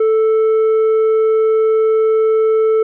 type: tone with tanh clipping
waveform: sine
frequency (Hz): 440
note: A4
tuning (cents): 0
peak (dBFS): -11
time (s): 0-2.83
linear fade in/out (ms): 5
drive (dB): 5
effects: none